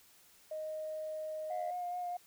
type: tone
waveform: sine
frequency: 622.3 Hz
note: D#5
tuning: in tune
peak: -37 dBFS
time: 0.51-1.71 s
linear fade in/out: 5 ms
type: tone with vibrato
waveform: sine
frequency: 713 Hz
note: F5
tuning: 36 cents sharp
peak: -35 dBFS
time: 1.5-2.17 s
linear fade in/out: 5 ms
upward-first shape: sine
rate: 4.7 Hz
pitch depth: 17 cents each way
effects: tanh soft clip ceiling -30 dBFS + white hiss -63 dBFS RMS until 2.26 s